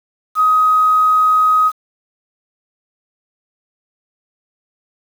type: tone with quantisation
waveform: sine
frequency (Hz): 1259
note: D#6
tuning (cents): +20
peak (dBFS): -9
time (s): 0.35-1.72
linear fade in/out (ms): 50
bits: 6
effects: none